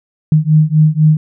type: beating tone pair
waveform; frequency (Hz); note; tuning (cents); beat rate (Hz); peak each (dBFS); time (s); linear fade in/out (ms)
sine; 152.7 / 156.7; D#3 / D#3; -32 / +13; 4; -10; 0.32-1.17; 2
effects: none